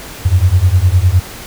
sine beating tone pair, 86.2 / 96 Hz, F2 / G2, -22 / -36 cents, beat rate 9.8 Hz, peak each -10 dBFS, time 0.25-1.2 s, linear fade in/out 10 ms, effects pink hiss -30 dBFS RMS until 1.46 s

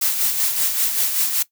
blue noise with tremolo, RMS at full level -18 dBFS, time 0.01-1.43 s, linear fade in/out 10 ms, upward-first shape sine, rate 5.2 Hz, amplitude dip 50%, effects noise-tail reverb RT60 0.1 s tail -18 dB re dry

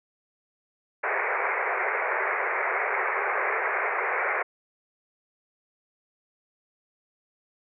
white band-pass noise, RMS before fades -27 dBFS, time 1.03-4.43 s, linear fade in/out 10 ms, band 380 to 2300 Hz, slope 96 dB/octave, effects none

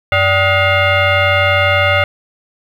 sine tone with frequency modulation, 770 Hz, G5, 31 cents flat, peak -9 dBFS, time 0.12-2.04 s, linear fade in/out 2 ms, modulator 676 Hz, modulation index 2.9, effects 7-bit

